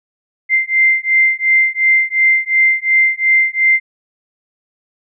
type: beating tone pair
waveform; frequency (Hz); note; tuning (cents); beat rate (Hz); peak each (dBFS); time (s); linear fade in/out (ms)
sine; 2086 / 2088.8; C7 / C7; -6 / -3; 2.8; -13; 0.49-3.8; 50
effects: none